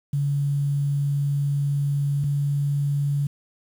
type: tone pair in turn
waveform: sine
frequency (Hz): 142.1 / 142.66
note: C#3 / D3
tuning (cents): +43 / -50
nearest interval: unison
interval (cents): 7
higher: second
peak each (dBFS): -20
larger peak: neither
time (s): 0.13-2.24 / 2.24-3.27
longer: first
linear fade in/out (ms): 5
effects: 8-bit